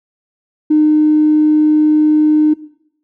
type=tone with tanh clipping; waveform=triangle; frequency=305.3 Hz; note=D#4; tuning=33 cents flat; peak=-7 dBFS; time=0.7-2.54 s; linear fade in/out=10 ms; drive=4 dB; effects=noise-tail reverb RT60 0.7 s tail -18 dB re dry